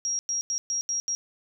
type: tone bursts at uneven times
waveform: sine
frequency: 5640 Hz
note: F8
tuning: 16 cents sharp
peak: -25 dBFS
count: 6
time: 0.05-0.19 / 0.29-0.41 / 0.5-0.58 / 0.7-0.81 / 0.89-1 / 1.08-1.15 s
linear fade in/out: 0 ms
effects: none

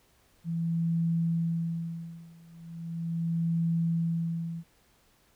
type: tone with tremolo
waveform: sine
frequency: 166.6 Hz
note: E3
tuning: 19 cents sharp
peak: -24 dBFS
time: 0.44-4.64 s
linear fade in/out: 50 ms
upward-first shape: sine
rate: 0.38 Hz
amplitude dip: 95%
effects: pink hiss -65 dBFS RMS until 5.35 s

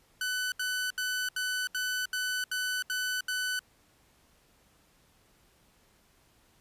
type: tone bursts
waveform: sawtooth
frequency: 1500 Hz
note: F#6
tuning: 23 cents sharp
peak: -26 dBFS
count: 9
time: 0.21-3.592 s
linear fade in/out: 2 ms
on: 310 ms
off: 74 ms
effects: pink hiss -65 dBFS RMS until 6.6 s + resampled to 32000 Hz

